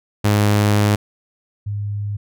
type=tone pair in turn; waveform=sawtooth / sine; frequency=103.83 / 102.7 Hz; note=G#2 / G#2; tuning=0 / -19 cents; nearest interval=unison; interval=19 cents; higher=first; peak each=-9 / -21 dBFS; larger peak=first; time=0.24-0.96 / 1.66-2.17 s; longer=first; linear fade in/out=10 ms; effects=none